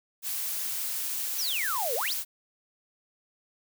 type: noise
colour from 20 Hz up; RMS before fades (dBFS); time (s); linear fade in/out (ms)
blue; -32; 0.22-2.25; 50
type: exponential two-way sweep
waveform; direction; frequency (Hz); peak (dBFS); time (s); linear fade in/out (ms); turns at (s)
sine; down then up; 6272 to 440 to 6272; -29; 1.38-2.14; 10; 1.95
effects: none